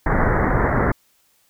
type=low-pass noise; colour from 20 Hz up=pink; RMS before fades=-18 dBFS; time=0.06-0.92 s; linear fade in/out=5 ms; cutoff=2000 Hz; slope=96 dB/octave; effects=white hiss -61 dBFS RMS until 1.49 s